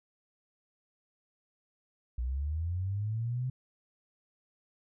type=linear sweep; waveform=sine; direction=up; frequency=58.27 to 130 Hz; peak=-30 dBFS; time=2.18-3.5 s; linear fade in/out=5 ms; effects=none